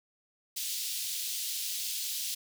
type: high-pass noise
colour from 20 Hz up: pink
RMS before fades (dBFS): -35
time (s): 0.56-2.35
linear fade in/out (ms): 10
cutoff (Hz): 3300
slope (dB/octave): 24
effects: none